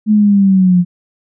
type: linear sweep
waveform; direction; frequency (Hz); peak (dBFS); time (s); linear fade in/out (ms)
sine; down; 215.8 to 174.61; -6; 0.06-0.85; 50
effects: none